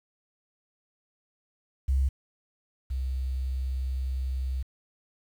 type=tone pair in turn; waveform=sine; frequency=66.7 / 65.1 Hz; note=C2 / C2; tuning=+34 / -8 cents; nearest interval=unison; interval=42 cents; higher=first; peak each=-21 / -27 dBFS; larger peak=first; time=1.88-2.09 / 2.9-4.63 s; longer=second; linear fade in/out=10 ms; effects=9-bit